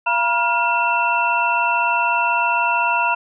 sine tone cluster, 685 / 959 / 1406 / 2692 Hz, F5 / A#5 / F6 / E7, -34 / +49 / +11 / +36 cents, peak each -26 / -18 / -23 / -21 dBFS, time 0.06-3.15 s, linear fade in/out 10 ms, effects none

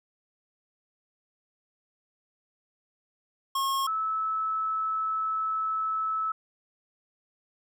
square / sine tone pair in turn, 1084 / 1303.5 Hz, C#6 / E6, -39 / -20 cents, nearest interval minor third, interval 319 cents, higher second, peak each -26 dBFS, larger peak neither, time 3.55-3.87 / 3.87-6.32 s, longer second, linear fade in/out 5 ms, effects none

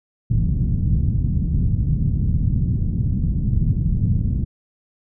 white low-pass noise, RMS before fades -19 dBFS, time 0.3-4.45 s, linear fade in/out 10 ms, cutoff 160 Hz, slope 24 dB/octave, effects none

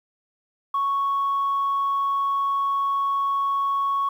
sine tone, 1108.7 Hz, C#6, in tune, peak -19 dBFS, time 0.74-4.09 s, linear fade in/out 5 ms, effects tanh soft clip ceiling -17 dBFS + 9-bit

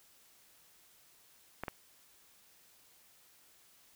clicks, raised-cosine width 0.5 ms, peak -22 dBFS, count 2, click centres 1.636 / 1.682 s, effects white hiss -64 dBFS RMS until 3.95 s

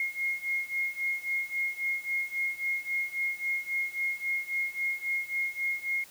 sine beating tone pair, 2146 / 2149.7 Hz, C7 / C7, +43 / +46 cents, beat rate 3.7 Hz, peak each -33 / -31 dBFS, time 0-6.04 s, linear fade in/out 2 ms, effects white hiss -53 dBFS RMS until 6.1 s

